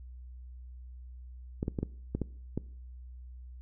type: clicks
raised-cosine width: 3 ms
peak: -18 dBFS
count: 7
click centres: 1.629 / 1.681 / 1.788 / 1.83 / 2.15 / 2.217 / 2.576 s
effects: noise-tail reverb RT60 0.6 s tail -22 dB re dry + added 62 Hz sine -44 dBFS peak until 3.61 s